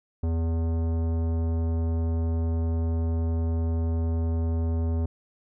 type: tone with tanh clipping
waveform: sine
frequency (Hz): 82.3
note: E2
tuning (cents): -2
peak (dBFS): -25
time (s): 0.23-5.06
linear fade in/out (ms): 5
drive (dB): 16
effects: none